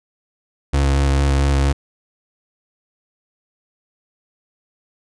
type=tone with vibrato; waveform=35% pulse; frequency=69.3 Hz; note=C#2; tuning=in tune; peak=-12 dBFS; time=0.73-1.73 s; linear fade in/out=10 ms; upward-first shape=square; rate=4.4 Hz; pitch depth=15 cents each way; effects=resampled to 22050 Hz